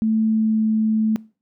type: tone with pitch glide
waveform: sine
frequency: 220.1 to 218.5 Hz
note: A3 to A3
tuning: +1 to -12 cents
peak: -16 dBFS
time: 0.02-1.16 s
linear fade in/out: 0 ms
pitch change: -13 cents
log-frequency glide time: 0.24-0.63 s
effects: noise-tail reverb RT60 0.4 s tail -23 dB re dry